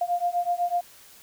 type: beating tone pair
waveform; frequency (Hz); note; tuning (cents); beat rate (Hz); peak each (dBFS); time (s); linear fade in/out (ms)
sine; 698.5 / 706.5; F5 / F5; 0 / +20; 8; -26; 0.01-0.81; 5
effects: white hiss -51 dBFS RMS until 1.22 s